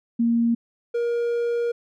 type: tone pair in turn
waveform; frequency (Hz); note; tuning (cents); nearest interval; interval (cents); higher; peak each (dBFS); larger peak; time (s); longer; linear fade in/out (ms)
sine / triangle; 233.1 / 472.7; A#3 / A#4; 0 / +24; octave; 1224; second; -17 / -19; first; 0.19-0.55 / 0.94-1.72; second; 10
effects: none